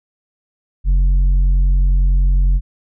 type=tone with tanh clipping; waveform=sine; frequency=45.47 Hz; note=F#1; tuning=29 cents flat; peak=-11 dBFS; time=0.84-2.61 s; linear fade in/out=50 ms; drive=5 dB; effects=none